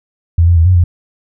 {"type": "tone with pitch steps", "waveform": "sine", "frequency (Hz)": [84.1, 86.4, 81.9, 91.8, 87.1], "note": ["E2", "F2", "E2", "F#2", "F2"], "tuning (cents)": [35, -18, -11, -13, -4], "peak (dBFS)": -5, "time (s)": [0.38, 0.84], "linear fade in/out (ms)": 5, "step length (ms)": 92, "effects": []}